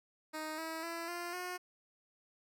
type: tone with pitch steps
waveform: 10% pulse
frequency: 311.3 / 323 / 335.2 / 347.8 / 360.9 Hz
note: D#4 / E4 / E4 / F4 / F#4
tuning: +1 / -35 / +29 / -7 / -43 cents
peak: -31 dBFS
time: 0.33-1.58 s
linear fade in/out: 20 ms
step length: 250 ms
effects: none